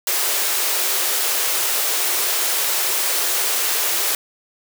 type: high-pass noise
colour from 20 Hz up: white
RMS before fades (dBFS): -20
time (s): 0.07-4.15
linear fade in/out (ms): 2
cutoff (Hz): 330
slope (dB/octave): 96
effects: none